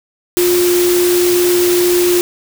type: tone in noise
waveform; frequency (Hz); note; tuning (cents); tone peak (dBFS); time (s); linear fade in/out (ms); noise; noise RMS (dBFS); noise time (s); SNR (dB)
sine; 354.2; F4; +24; -10; 0.37-2.21; 0; white; -19; 0.37-2.21; +6
effects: none